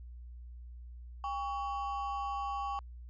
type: ring-modulated tone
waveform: triangle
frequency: 963 Hz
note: B5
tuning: 44 cents flat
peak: -29 dBFS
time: 1.24-2.79 s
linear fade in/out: 0 ms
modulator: 159 Hz
effects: added 60 Hz sine -45 dBFS peak until 3.09 s + resampled to 16000 Hz